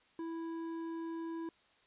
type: tone with hard clipping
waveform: sine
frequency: 329.6 Hz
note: E4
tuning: in tune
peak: -40 dBFS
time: 0.19-1.49 s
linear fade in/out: 2 ms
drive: 8 dB
effects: white hiss -68 dBFS RMS until 1.86 s + resampled to 8000 Hz